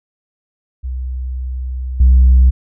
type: tone with level steps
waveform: sine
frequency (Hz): 63.6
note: C2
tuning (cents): -48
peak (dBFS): -19 / -3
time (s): 0.83-2.51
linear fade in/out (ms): 20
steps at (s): 2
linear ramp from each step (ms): 5
effects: tanh soft clip ceiling -3 dBFS